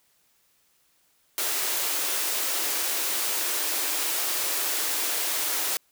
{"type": "high-pass noise", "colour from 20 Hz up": "white", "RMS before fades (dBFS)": -27, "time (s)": [1.38, 5.77], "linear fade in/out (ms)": 0, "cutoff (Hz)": 280, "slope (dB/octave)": 96, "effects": ["white hiss -66 dBFS RMS until 5.91 s"]}